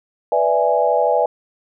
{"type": "chord", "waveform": "sine", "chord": "E dominant seventh", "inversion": "second", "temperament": "equal", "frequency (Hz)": [493.9, 587.3, 659.3, 830.6], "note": ["B4", "D5", "E5", "G#5"], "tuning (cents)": [0, 0, 0, 0], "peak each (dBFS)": -19, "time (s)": [0.32, 1.26], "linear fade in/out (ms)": 2, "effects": []}